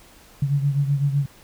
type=beating tone pair; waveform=sine; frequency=140 / 147.9 Hz; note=C#3 / D3; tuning=+18 / +13 cents; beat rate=7.9 Hz; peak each=-19 / -25 dBFS; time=0.42-1.26 s; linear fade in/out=5 ms; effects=pink hiss -50 dBFS RMS until 1.43 s